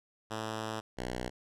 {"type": "tone pair in turn", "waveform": "5% pulse", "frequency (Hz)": [110, 61.74], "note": ["A2", "B1"], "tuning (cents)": [0, 0], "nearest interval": "minor seventh", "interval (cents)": 1000, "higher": "first", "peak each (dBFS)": -24, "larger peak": "neither", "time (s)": [[0.3, 0.81], [0.97, 1.3]], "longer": "first", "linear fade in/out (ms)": 20, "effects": ["low-pass 9000 Hz 12 dB/octave"]}